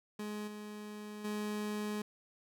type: tone with level steps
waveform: 30% pulse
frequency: 210 Hz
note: G#3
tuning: 19 cents sharp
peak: -36 / -41 / -33 dBFS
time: 0.19-2.02 s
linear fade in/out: 5 ms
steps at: 0.47 / 1.24 s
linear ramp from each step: 10 ms
effects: none